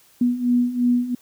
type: beating tone pair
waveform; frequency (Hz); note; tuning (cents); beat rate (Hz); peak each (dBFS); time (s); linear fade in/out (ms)
sine; 242.3 / 245.2; B3 / B3; -33 / -12; 2.9; -22 / -18; 0.21-1.15; 5
effects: white hiss -55 dBFS RMS until 1.21 s

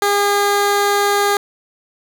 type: tone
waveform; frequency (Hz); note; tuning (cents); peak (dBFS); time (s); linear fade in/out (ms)
15% pulse; 405.9; G#4; -40; -7; 0.02-1.37; 2
effects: none

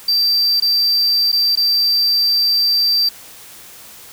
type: tone with dropouts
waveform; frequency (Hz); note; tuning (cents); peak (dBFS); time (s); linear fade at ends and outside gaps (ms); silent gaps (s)
triangle; 4683; D8; -6; -11; 0.08-3.09; 5; 0.601-0.621 / 1.318-1.327 / 1.555-1.572
effects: white hiss -39 dBFS RMS until 4.12 s

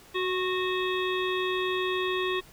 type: harmonic tone with a mistuned harmonic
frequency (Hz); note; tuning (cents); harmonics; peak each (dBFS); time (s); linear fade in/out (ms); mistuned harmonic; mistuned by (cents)
370; F#4; 0; 1 / 3 / 5 / 7 / 9 / 10; -28 / -33 / -35 / -36 / -38 / -38; 0.14-2.41; 20; 3; -26
effects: pink hiss -53 dBFS RMS until 2.52 s

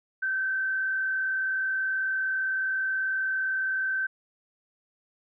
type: tone with frequency modulation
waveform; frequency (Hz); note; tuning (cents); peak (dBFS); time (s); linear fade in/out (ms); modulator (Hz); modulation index
sine; 1545; G6; -26; -25; 0.22-4.07; 10; 39.1; 0.56
effects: none

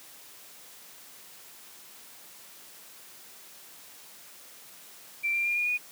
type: tone with pitch steps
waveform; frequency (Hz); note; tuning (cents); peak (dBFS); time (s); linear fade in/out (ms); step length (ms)
sine; 2349 / 2376 / 2404 / 2432 / 2460; D7 / D7 / D7 / D#7 / D#7; 0 / +20 / +40 / -40 / -20; -25; 5.23-5.78; 20; 110
effects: white hiss -50 dBFS RMS until 5.91 s + high-pass 150 Hz 12 dB/octave

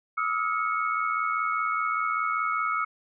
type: tone cluster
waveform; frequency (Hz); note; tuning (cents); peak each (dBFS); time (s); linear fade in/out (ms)
sine; 1200 / 1285 / 1401 / 2206; D6 / E6 / F6 / C#7; +37 / -45 / +5 / -9; -34 / -26 / -33 / -33; 0.17-2.85; 10
effects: none

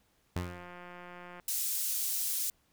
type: tone with exponential decay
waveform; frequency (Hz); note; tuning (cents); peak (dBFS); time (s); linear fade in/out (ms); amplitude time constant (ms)
sawtooth; 88.8; F2; +29; -26; 0.36-0.77; 0; 88
type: click train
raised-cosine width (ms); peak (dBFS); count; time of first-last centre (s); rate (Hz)
0.5; -33; 183; 0.37-1.398; 177
type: high-pass noise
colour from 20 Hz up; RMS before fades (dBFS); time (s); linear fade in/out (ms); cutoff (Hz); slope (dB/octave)
pink; -33; 1.48-2.5; 2; 8000; 12
effects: pink hiss -71 dBFS RMS until 2.72 s

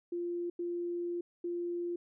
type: tone bursts at uneven times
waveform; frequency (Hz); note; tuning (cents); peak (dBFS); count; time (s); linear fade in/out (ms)
sine; 347.5; F4; -9; -33; 3; 0.12-0.5 / 0.59-1.21 / 1.44-1.96; 5
effects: none

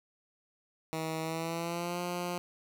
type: tone with pitch glide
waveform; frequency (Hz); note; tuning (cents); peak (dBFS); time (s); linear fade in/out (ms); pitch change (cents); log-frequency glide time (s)
10% pulse; 160 to 176.51; D#3 to F3; +49 to +19; -25; 0.93-2.38; 0; +170; 1.21-2
effects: none

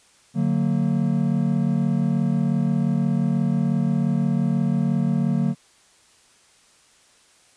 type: chord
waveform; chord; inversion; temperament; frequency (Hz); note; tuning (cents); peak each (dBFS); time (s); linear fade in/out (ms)
triangle; D augmented; none; just; 146.83 / 183.54 / 229.4; D3 / F#3 / A#3; 0 / -14 / -28; -21; 0.34-5.55; 50
effects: white hiss -56 dBFS RMS until 7.56 s + resampled to 22050 Hz

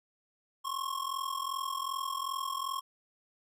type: ring-modulated tone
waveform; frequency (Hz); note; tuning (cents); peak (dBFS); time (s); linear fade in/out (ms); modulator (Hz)
square; 1080; C#6; -45; -31; 0.64-2.81; 20; 21.3
effects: none

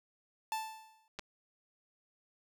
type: tone with exponential decay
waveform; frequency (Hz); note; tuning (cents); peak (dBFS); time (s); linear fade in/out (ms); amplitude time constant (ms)
45% pulse; 880; A5; 0; -32; 0.52-1.08; 1; 120
type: clicks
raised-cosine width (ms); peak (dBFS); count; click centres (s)
0.2; -24; 2; 1.189 / 1.194
effects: none

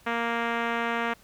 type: tone with low-pass filter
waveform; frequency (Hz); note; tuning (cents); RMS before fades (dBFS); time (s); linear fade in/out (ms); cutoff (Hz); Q
5% pulse; 233.1; A#3; 0; -28; 0.06-1.14; 10; 2100; 0.81
effects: pink hiss -57 dBFS RMS until 1.23 s

